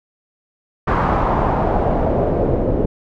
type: noise with low-pass filter sweep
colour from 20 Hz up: pink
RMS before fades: -17 dBFS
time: 0.87-2.86 s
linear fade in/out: 10 ms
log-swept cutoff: 1200 to 440 Hz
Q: 2.2
effects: none